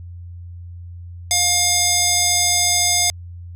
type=tone with band-pass filter; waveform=square; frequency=711 Hz; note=F5; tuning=31 cents sharp; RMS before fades=-17 dBFS; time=1.31-3.1 s; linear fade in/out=0 ms; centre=6900 Hz; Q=1.7; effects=added 87 Hz sine -32 dBFS peak until 3.55 s